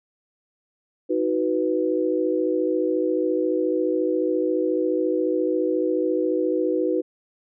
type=chord; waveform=sine; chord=B major; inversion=first; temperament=equal with one note detuned; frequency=315.7 / 370 / 493.9 Hz; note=D#4 / F#4 / B4; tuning=+25 / 0 / 0 cents; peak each=-24 dBFS; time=1.09-7.02 s; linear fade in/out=20 ms; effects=none